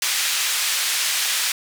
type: band-pass noise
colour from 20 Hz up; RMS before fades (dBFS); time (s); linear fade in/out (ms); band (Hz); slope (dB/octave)
pink; -22; 0.02-1.52; 2; 2200 to 12000; 12
effects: none